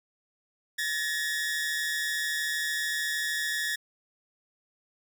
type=tone pair together; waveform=sawtooth; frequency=1714.8 / 1868 Hz; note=A6 / A#6; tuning=-45 / +3 cents; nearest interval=minor second; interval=148 cents; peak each=-27 / -28 dBFS; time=0.78-3.76 s; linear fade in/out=10 ms; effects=10-bit